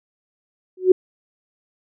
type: tone with exponential growth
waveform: sine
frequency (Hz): 370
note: F#4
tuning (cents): 0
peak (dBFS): -4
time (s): 0.77-0.92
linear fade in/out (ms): 5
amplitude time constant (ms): 31
effects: none